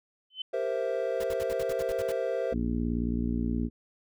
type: tone with exponential growth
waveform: sine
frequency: 3051 Hz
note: G7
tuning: 48 cents flat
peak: -28 dBFS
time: 0.3-0.42 s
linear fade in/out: 5 ms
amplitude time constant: 25 ms
type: chord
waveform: triangle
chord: C dominant seventh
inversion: second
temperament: equal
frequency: 392 / 466.2 / 523.3 / 659.3 Hz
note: G4 / Bb4 / C5 / E5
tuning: 0 / 0 / 0 / 0 cents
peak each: -34 / -31 / -29 / -32 dBFS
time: 0.53-2.54 s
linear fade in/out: 10 ms
type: noise bursts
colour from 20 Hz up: pink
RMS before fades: -41 dBFS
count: 10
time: 1.2-2.121 s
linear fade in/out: 5 ms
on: 39 ms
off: 59 ms
type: harmonic tone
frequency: 58.8 Hz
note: A#1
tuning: 16 cents sharp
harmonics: 1 / 2 / 3 / 4 / 5 / 6 / 7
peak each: -32 / -37 / -35 / -30 / -35 / -44 / -43 dBFS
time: 2.51-3.7 s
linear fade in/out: 50 ms
effects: none